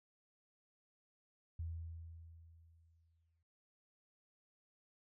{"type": "tone with exponential decay", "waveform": "sine", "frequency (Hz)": 82.6, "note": "E2", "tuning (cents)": 4, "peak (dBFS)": -39, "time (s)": [1.59, 3.43], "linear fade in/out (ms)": 5, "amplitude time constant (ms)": 400, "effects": ["noise-tail reverb RT60 0.1 s tail -26 dB re dry"]}